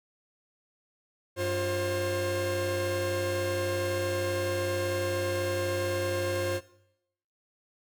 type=tone cluster; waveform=45% pulse; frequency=96.4 / 353 / 534 Hz; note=G2 / F4 / C5; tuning=-28 / +19 / +35 cents; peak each=-34 / -33 / -30 dBFS; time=1.36-6.61 s; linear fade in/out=50 ms; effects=noise-tail reverb RT60 0.8 s tail -19 dB re dry